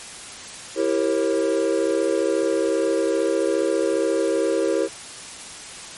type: chord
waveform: triangle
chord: E diminished seventh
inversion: none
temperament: equal with one note detuned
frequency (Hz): 329.6 / 392 / 466.2 / 541.1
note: E4 / G4 / Bb4 / Db5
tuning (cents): 0 / 0 / 0 / -42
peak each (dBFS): -22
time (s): 0.75-4.89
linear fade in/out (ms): 50
effects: white hiss -37 dBFS RMS until 5.97 s + MP3 48 kbps